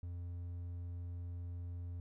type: tone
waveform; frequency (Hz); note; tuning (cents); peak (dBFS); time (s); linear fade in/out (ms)
triangle; 87.31; F2; 0; -39; 0.03-2; 0
effects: none